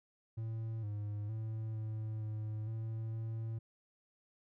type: tone with pitch steps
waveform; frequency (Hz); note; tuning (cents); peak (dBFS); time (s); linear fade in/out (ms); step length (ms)
triangle; 112.5 / 103.9 / 110.5 / 109.2 / 107.9 / 111.7 / 112.6; A2 / G#2 / A2 / A2 / A2 / A2 / A2; +39 / +1 / +8 / -13 / -33 / +27 / +40; -35; 0.37-3.59; 10; 460
effects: none